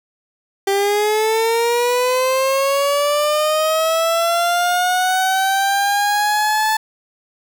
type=linear sweep; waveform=30% pulse; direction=up; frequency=391.2 to 875 Hz; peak=-12 dBFS; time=0.67-6.77 s; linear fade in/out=5 ms; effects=none